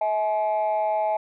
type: tone pair together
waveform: sine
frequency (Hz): 643.6 / 849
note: E5 / G#5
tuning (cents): -42 / +38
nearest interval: perfect fourth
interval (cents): 480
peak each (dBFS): -22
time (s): 0.01-1.17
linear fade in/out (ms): 5
effects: tanh soft clip ceiling -17 dBFS